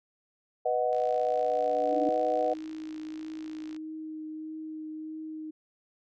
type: chord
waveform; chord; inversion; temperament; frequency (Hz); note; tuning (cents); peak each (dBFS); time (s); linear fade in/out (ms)
sine; B major; none; equal; 493.9 / 622.3 / 740; B4 / D#5 / F#5; 0 / 0 / 0; -29; 0.65-2.54; 10
type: click train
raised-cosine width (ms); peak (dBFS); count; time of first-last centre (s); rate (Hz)
0.2; -33; 160; 0.93-3.764; 56.1
type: tone with exponential growth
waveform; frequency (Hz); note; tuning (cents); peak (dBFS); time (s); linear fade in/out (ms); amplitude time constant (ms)
sine; 293.7; D4; 0; -27; 0.98-2.09; 1; 240
type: tone with vibrato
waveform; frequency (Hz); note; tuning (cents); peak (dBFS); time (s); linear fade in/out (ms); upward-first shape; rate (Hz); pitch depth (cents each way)
sine; 312.6; D#4; +8; -36; 1.92-5.51; 10; triangle; 1.6; 12
effects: none